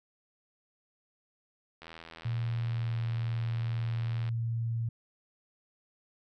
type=click train; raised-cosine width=0.3 ms; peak=-30 dBFS; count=204; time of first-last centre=1.82-4.29 s; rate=82.2 Hz
type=tone with pitch glide; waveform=sine; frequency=116.54 to 115.2 Hz; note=A#2 to A#2; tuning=0 to -20 cents; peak=-29 dBFS; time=2.25-4.89 s; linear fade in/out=5 ms; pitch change=-20 cents; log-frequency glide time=2.62-2.91 s
effects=none